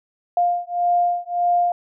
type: beating tone pair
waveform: sine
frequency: 702 / 703.7 Hz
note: F5 / F5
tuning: +9 / +13 cents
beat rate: 1.7 Hz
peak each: -20 dBFS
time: 0.37-1.72 s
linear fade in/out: 2 ms
effects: none